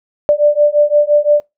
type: beating tone pair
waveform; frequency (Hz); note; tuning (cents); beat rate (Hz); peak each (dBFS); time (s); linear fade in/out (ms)
sine; 587.3 / 593.1; D5 / D5; 0 / +17; 5.8; -11; 0.29-1.4; 0
effects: noise-tail reverb RT60 0.2 s tail -24 dB re dry